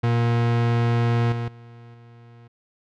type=tone with level steps; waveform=40% pulse; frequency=117.8 Hz; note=A#2; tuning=19 cents sharp; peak=-17 / -24 / -41 / -44 dBFS; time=0.03-2.48 s; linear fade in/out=10 ms; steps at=1.32 / 1.48 / 1.94 s; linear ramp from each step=2 ms; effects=low-pass 3000 Hz 12 dB/octave